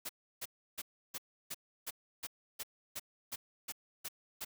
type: noise bursts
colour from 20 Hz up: white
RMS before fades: -41 dBFS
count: 13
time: 0.05-4.449 s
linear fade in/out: 10 ms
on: 43 ms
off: 320 ms
effects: none